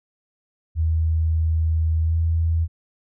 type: tone with pitch glide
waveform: sine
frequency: 80.4 to 82.09 Hz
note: E2 to E2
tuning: -43 to -7 cents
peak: -17 dBFS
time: 0.75-2.68 s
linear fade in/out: 50 ms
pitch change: +36 cents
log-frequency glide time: 2.04-2.15 s
effects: none